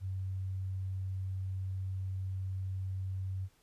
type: tone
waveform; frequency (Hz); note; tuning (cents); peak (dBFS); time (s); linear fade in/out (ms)
sine; 94.7; F#2; +41; -34; 0-3.49; 50
effects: pink hiss -69 dBFS RMS until 3.62 s + resampled to 32000 Hz